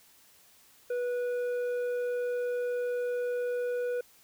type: tone with tanh clipping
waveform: triangle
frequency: 489.4 Hz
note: B4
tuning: 16 cents flat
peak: -30 dBFS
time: 0.9-4.01 s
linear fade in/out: 5 ms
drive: 11 dB
effects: white hiss -60 dBFS RMS until 4.23 s